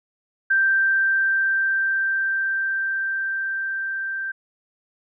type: tone with level ramp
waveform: sine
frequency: 1569 Hz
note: G6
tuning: 1 cent sharp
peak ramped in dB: -15 to -25 dBFS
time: 0.5-4.32 s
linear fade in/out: 10 ms
effects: none